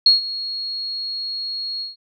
sine tone with ADSR envelope, 4304 Hz, C8, 48 cents sharp, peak -7 dBFS, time 0.06-1.96 s, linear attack 4 ms, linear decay 140 ms, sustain -17 dB, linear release 150 ms, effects none

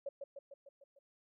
sine tone with echo, 557 Hz, C#5, 8 cents sharp, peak -37 dBFS, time 0.06-0.09 s, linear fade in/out 5 ms, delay 150 ms, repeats 6, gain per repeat -4 dB, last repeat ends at 0.99 s, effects none

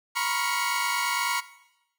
sawtooth tone cluster, 953 / 1002 / 1103 / 1398 / 2228 Hz, A#5 / B5 / C#6 / F6 / C#7, +38 / +25 / -9 / +1 / +8 cents, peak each -26 / -29 / -29 / -30 / -28 dBFS, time 0.15-1.41 s, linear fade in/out 20 ms, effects noise-tail reverb RT60 0.9 s tail -17 dB re dry

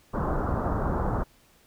pink low-pass noise, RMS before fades -27 dBFS, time 0.13-1.24 s, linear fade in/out 20 ms, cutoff 1400 Hz, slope 48 dB/octave, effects pink hiss -60 dBFS RMS until 1.66 s

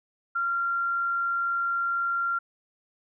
sine tone, 1381 Hz, F6, 20 cents flat, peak -24 dBFS, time 0.35-2.39 s, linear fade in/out 10 ms, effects none

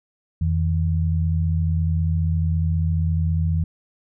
sine tone pair together, 85.37 / 160 Hz, F2 / D#3, -39 / +49 cents, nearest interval major seventh, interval 1088 cents, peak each -19 / -23 dBFS, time 0.41-3.64 s, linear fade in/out 5 ms, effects none

